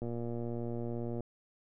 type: click train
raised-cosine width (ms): 2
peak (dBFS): -26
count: 141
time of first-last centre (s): 0.02-1.206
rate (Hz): 118
effects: none